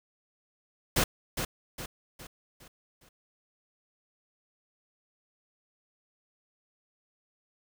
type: noise with echo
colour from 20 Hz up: pink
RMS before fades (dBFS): -25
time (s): 0.96-1.04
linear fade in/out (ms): 5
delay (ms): 410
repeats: 5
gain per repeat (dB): -7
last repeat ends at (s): 3.09
effects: none